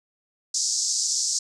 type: band-pass noise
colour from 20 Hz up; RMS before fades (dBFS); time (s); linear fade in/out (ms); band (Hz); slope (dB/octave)
pink; -25; 0.54-1.39; 5; 4900 to 7700; 48
effects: none